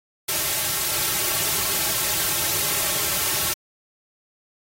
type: noise with comb filter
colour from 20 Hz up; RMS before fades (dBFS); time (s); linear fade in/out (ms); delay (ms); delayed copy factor
white; -23; 0.28-3.54; 10; 4.1; -0.95
effects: AAC 48 kbps